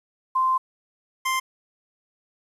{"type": "tone pair in turn", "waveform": ["sine", "25% pulse"], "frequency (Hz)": [1041, 1046.6], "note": ["C6", "C6"], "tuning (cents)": [-9, 0], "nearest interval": "unison", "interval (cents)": 9, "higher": "second", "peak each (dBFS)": -18, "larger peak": "neither", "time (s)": [[0.35, 0.58], [1.25, 1.4]], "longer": "first", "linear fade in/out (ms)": 10, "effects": ["resampled to 32000 Hz", "9-bit"]}